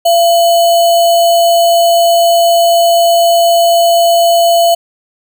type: tone with sample-and-hold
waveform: sine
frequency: 681 Hz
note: F5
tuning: 44 cents flat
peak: -5 dBFS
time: 0.05-4.75 s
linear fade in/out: 10 ms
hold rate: 3675 Hz
effects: none